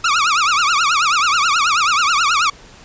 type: tone with vibrato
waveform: sawtooth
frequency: 1261 Hz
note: D#6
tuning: 23 cents sharp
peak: -9 dBFS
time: 0.04-2.5 s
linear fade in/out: 5 ms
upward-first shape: triangle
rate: 9.3 Hz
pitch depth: 250 cents each way
effects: pink hiss -42 dBFS RMS until 2.84 s + resampled to 16000 Hz